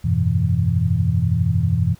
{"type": "tone cluster", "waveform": "sine", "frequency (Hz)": [88.5, 100.9, 122.7, 164.1], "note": ["F2", "G#2", "B2", "E3"], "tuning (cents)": [23, -49, -11, -8], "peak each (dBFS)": -21, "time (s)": [0.04, 1.95], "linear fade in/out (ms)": 10, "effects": ["pink hiss -53 dBFS RMS until 1.99 s"]}